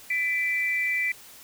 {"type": "tone pair together", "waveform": "sine", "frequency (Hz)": [1993.3, 2341], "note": ["B6", "D7"], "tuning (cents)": [16, -6], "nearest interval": "minor third", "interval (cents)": 278, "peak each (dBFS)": -26, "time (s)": [0.1, 1.12], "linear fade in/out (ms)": 5, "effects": ["white hiss -48 dBFS RMS until 1.43 s"]}